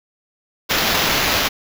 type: noise with sample-and-hold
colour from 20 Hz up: white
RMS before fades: -18 dBFS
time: 0.69-1.49 s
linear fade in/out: 20 ms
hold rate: 8820 Hz
effects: none